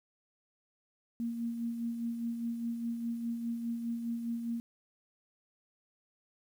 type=tone with tremolo; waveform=sine; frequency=233.1 Hz; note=A#3; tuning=in tune; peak=-31 dBFS; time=1.2-4.6 s; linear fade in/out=0 ms; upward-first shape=sine; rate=4.9 Hz; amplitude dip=45%; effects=10-bit